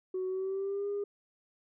sine tone with pitch glide, 372.2 to 405.9 Hz, F#4 to G#4, +10 to -40 cents, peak -30 dBFS, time 0.14-1.04 s, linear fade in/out 5 ms, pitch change +150 cents, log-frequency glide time 0.27-0.88 s, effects tanh soft clip ceiling -28 dBFS

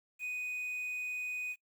triangle tone with quantisation, 2489 Hz, D#7, in tune, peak -34 dBFS, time 0.19-1.56 s, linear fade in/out 50 ms, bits 10, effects noise-tail reverb RT60 0.1 s tail -23 dB re dry

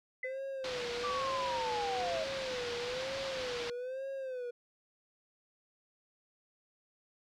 sine tone with exponential decay, 2018 Hz, B6, 37 cents sharp, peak -33 dBFS, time 0.23-0.39 s, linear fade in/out 5 ms, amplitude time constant 34 ms
triangle tone with vibrato, 510 Hz, C5, 44 cents flat, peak -35 dBFS, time 0.24-4.51 s, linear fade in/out 10 ms, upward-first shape sine, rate 1.1 Hz, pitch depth 110 cents each way
white low-pass noise, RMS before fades -42 dBFS, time 0.64-3.7 s, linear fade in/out 2 ms, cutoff 4600 Hz, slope 24 dB/octave
sine linear sweep, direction down, 1182 to 622.3 Hz, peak -34 dBFS, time 1.03-2.25 s, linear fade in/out 20 ms
effects none

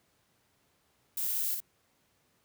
violet noise with echo, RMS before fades -33 dBFS, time 1.17-1.55 s, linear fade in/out 5 ms, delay 54 ms, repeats 1, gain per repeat -4 dB, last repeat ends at 1.604 s, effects pink hiss -71 dBFS RMS until 2.44 s + high-pass 80 Hz 12 dB/octave

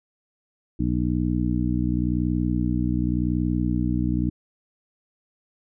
harmonic tone, 60.9 Hz, B1, 24 cents flat, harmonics 1 / 2 / 3 / 4 / 5, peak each -27 / -27 / -27 / -27 / -27 dBFS, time 0.79-4.3 s, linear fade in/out 10 ms, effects none

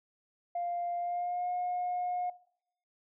sine tone with pitch glide, 698.5 to 718.1 Hz, F5 to F5, 0 to +48 cents, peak -30 dBFS, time 0.55-2.3 s, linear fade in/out 5 ms, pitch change +48 cents, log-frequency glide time 0.98-1.5 s, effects noise-tail reverb RT60 0.7 s tail -21 dB re dry + tanh soft clip ceiling -27 dBFS

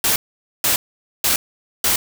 white noise bursts, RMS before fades -17 dBFS, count 4, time 0.04-1.96 s, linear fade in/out 2 ms, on 120 ms, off 480 ms, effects none

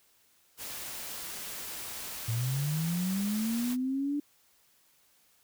white noise, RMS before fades -40 dBFS, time 0.57-3.77 s, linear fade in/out 50 ms
sine linear sweep, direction up, 110 to 293.6 Hz, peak -28 dBFS, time 2.28-4.2 s, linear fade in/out 5 ms
effects white hiss -66 dBFS RMS until 5.43 s

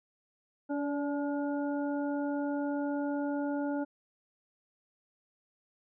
harmonic tone with a mistuned harmonic, 286 Hz, D4, 46 cents flat, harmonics 1 / 2 / 3 / 5, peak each -31 / -37 / -41 / -45 dBFS, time 0.69-3.85 s, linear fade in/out 20 ms, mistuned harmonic 2, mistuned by +21 cents, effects none

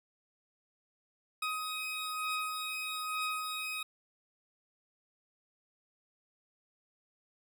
20% pulse beating tone pair, 1258 / 1259.1 Hz, D#6 / D#6, +19 / +20 cents, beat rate 1.1 Hz, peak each -35 / -31 dBFS, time 1.42-3.83 s, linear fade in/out 5 ms, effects none

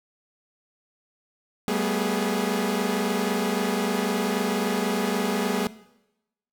sawtooth tone cluster, 193.2 / 217 / 243.4 / 414.8 Hz, G3 / A3 / B3 / G#4, -25 / -24 / -25 / -2 cents, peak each -25 dBFS, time 1.68-5.67 s, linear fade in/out 0 ms, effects noise-tail reverb RT60 0.9 s tail -18 dB re dry

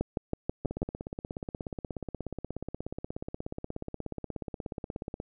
two click trains, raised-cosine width 2 ms, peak -15 / -22 dBFS, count 6 / 77, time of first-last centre 0.01-0.819 / 0.65-5.201 s, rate 6.18 / 16.7 Hz, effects none

